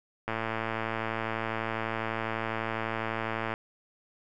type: click train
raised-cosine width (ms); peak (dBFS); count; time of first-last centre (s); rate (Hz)
0.5; -16; 366; 0.28-3.539; 112
effects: none